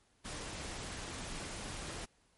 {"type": "noise", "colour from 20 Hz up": "pink", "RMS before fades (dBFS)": -43, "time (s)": [0.24, 2.06], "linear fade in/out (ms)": 20, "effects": ["pink hiss -71 dBFS RMS until 2.37 s", "MP3 48 kbps"]}